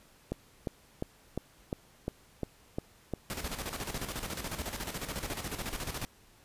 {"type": "click train", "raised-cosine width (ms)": 2, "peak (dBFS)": -19, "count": 9, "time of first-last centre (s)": [0.32, 3.137], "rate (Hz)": 2.84}
{"type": "noise with tremolo", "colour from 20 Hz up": "pink", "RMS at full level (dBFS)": -36, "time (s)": [3.3, 6.05], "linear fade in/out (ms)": 0, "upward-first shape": "square", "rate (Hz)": 14, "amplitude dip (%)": 60}
{"effects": ["pink hiss -61 dBFS RMS until 6.44 s", "resampled to 32000 Hz"]}